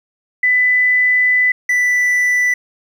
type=tone pair in turn; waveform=sine / triangle; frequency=1997 / 1979.8 Hz; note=B6 / B6; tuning=+19 / +4 cents; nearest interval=unison; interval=15 cents; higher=first; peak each=-10 dBFS; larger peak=neither; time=0.43-1.52 / 1.69-2.54 s; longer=first; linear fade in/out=5 ms; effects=8-bit